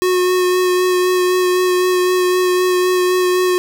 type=tone with vibrato; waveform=square; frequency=364.4 Hz; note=F#4; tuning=26 cents flat; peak=-13 dBFS; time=0.02-3.58 s; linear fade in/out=0 ms; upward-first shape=sine; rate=3.9 Hz; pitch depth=13 cents each way; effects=none